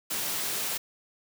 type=high-pass noise; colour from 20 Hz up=white; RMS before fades=-31 dBFS; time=0.1-0.78 s; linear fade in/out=10 ms; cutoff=110 Hz; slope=48 dB/octave; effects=none